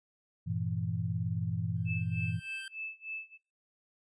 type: chord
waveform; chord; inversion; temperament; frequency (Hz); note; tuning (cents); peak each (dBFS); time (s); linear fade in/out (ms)
sine; E diminished; first; equal; 98 / 116.54 / 164.81; G2 / Bb2 / E3; 0 / 0 / 0; -35; 0.46-2.4; 20
type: tone with exponential growth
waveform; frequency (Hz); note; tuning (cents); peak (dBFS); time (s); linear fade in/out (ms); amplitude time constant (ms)
25% pulse; 1568; G6; 0; -36; 1.76-2.68; 2; 200
type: tone with tremolo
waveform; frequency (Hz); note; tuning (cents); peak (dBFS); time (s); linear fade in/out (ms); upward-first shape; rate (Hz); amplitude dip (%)
sine; 2624; E7; -9; -35; 1.85-3.38; 50; sine; 3.3; 95
effects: noise-tail reverb RT60 0.4 s tail -25 dB re dry + resampled to 22050 Hz